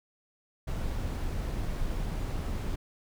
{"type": "noise", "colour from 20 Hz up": "brown", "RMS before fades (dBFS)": -32, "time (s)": [0.67, 2.76], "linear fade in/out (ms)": 10, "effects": []}